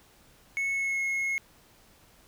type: tone with pitch glide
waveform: triangle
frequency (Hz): 2199 to 2169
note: C#7 to C#7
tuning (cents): -14 to -38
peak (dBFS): -25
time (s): 0.57-1.38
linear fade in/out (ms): 0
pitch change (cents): -24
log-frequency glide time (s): 0.72-1.02
effects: pink hiss -59 dBFS RMS until 2.27 s